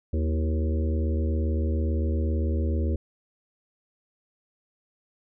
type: harmonic tone with a mistuned harmonic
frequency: 77.78 Hz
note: D#2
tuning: in tune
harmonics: 1 / 3 / 4 / 5 / 6 / 7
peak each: -23 / -33 / -35 / -37 / -39 / -40 dBFS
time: 0.13-2.96 s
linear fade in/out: 5 ms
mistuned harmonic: 4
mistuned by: +58 cents
effects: none